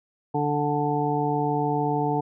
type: harmonic tone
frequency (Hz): 146.83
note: D3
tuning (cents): 0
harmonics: 1 / 2 / 3 / 5 / 6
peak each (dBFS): -28 / -28 / -28 / -28 / -28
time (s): 0.34-2.21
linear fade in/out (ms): 10
effects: none